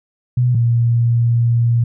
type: tone pair in turn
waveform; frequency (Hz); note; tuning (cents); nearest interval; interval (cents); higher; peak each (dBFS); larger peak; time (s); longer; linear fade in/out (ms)
sine; 123.7 / 117.85; B2 / A#2; +3 / +19; minor second; 84; first; -11; neither; 0.37-0.55 / 0.55-1.84; second; 5
effects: none